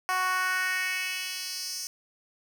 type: tone with high-pass filter sweep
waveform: 10% pulse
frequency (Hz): 370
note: F#4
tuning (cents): 0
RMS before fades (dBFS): -30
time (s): 0.09-1.87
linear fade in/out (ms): 0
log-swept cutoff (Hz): 890 to 6100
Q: 2.3
effects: none